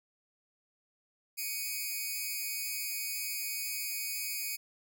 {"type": "tone pair together", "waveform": "5% pulse", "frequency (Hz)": [2251, 2489], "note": ["C#7", "D#7"], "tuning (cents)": [26, 0], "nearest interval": "major second", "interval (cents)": 174, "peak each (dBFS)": [-28, -27], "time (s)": [1.37, 4.57], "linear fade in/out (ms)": 20, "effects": []}